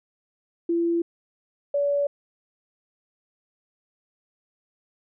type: tone pair in turn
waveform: sine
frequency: 338.7 / 571.3 Hz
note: E4 / D5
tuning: +47 / -48 cents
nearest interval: major sixth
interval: 905 cents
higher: second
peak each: -20 dBFS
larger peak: neither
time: 0.69-1.02 / 1.74-2.07 s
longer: neither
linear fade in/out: 5 ms
effects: none